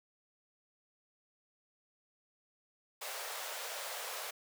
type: high-pass noise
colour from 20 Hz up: pink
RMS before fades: -42 dBFS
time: 3.01-4.31 s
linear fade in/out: 10 ms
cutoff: 480 Hz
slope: 48 dB/octave
effects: none